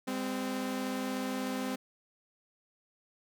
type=tone pair together; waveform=sawtooth; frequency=202.4 / 258.8 Hz; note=G#3 / C4; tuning=-44 / -19 cents; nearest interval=major third; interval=425 cents; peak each=-34 / -30 dBFS; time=0.07-1.76 s; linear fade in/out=10 ms; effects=none